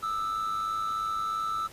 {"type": "tone pair together", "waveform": "triangle", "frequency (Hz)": [1215.5, 1318.5], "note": ["D#6", "E6"], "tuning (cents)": [-41, 0], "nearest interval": "minor second", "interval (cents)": 141, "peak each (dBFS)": [-34, -27], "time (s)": [0.02, 1.68], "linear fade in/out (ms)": 20, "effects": ["pink hiss -50 dBFS RMS until 1.72 s", "resampled to 32000 Hz"]}